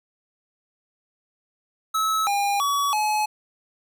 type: tone with pitch steps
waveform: square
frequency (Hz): 1297 / 807 / 1133 / 851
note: E6 / G#5 / C#6 / G#5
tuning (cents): -28 / -50 / +37 / +42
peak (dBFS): -21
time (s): 1.94-3.26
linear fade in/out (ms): 10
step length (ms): 330
effects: none